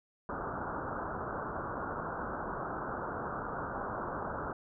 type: low-pass noise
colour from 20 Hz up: white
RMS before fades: -38 dBFS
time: 0.29-4.53 s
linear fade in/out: 2 ms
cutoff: 1500 Hz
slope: 96 dB/octave
effects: none